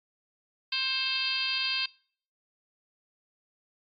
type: harmonic tone with a mistuned harmonic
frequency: 527 Hz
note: C5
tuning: 12 cents sharp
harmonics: 2 / 3 / 4 / 5 / 6 / 7 / 8 / 9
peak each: -43 / -40 / -43 / -32 / -33 / -36 / -34 / -33 dBFS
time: 0.72-1.86 s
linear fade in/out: 5 ms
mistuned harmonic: 4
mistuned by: +32 cents
effects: noise-tail reverb RT60 0.5 s tail -24 dB re dry + MP3 32 kbps